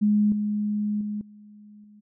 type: tone with level steps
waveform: sine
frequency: 208.9 Hz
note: G#3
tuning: 10 cents sharp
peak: -17 / -23 / -27 / -45 / -48 dBFS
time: 0.01-2.01 s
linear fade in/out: 20 ms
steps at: 0.32 / 1.01 / 1.21 / 1.84 s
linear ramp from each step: 2 ms
effects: none